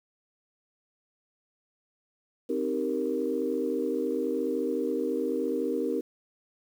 sine chord, C minor seventh, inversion none, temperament equal, 261.6 / 311.1 / 392 / 466.2 Hz, C4 / Eb4 / G4 / Bb4, 0 / 0 / 0 / 0 cents, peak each -32 / -32 / -32 / -30 dBFS, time 2.49-6.01 s, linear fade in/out 10 ms, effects tanh soft clip ceiling -15 dBFS + 9-bit

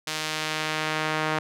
sawtooth tone with band-pass filter sweep, 155.56 Hz, D#3, in tune, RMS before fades -28 dBFS, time 0.07-1.39 s, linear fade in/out 5 ms, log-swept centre 4600 to 1400 Hz, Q 0.74, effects none

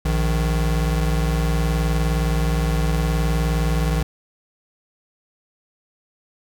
square tone pair together, 58.51 / 156.2 Hz, A#1 / D#3, +7 / +7 cents, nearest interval octave + perfect fourth, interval 1700 cents, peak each -20 / -23 dBFS, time 0.05-4.03 s, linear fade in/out 5 ms, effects none

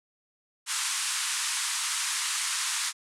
white band-pass noise, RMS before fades -30 dBFS, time 0.66-2.93 s, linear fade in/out 50 ms, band 960 to 10000 Hz, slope 48 dB/octave, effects none

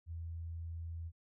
sine tone, 83.1 Hz, E2, 15 cents sharp, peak -40 dBFS, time 0.06-1.12 s, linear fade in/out 50 ms, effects none

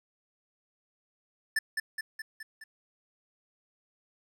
square tone with echo, 1760 Hz, A6, in tune, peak -25 dBFS, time 1.56-1.59 s, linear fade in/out 5 ms, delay 210 ms, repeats 5, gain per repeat -4 dB, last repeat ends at 2.64 s, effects low-pass 12000 Hz 12 dB/octave + 11-bit

